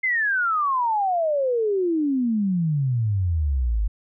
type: exponential sweep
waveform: sine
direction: down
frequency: 2109 to 49 Hz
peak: -19 dBFS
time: 0.03-3.88 s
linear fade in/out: 10 ms
effects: none